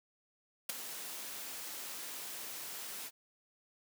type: noise with ADSR envelope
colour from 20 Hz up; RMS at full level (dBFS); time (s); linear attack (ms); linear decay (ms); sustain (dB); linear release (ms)
white; -33; 0.69-3.11; 6; 11; -11; 46
effects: high-pass 200 Hz 12 dB/octave